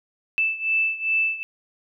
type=beating tone pair; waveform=sine; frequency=2638 / 2640.5 Hz; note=E7 / E7; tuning=+1 / +2 cents; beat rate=2.5 Hz; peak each=-22 / -25 dBFS; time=0.38-1.43 s; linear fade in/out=0 ms; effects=none